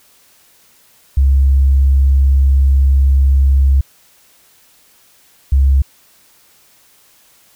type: tone pair in turn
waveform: sine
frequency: 68 / 68 Hz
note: C#2 / C#2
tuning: -33 / -33 cents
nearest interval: unison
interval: 0 cents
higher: neither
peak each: -6 dBFS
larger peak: neither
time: 1.17-3.81 / 5.52-5.82 s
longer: first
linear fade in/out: 5 ms
effects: tanh soft clip ceiling -3 dBFS + white hiss -50 dBFS RMS until 7.55 s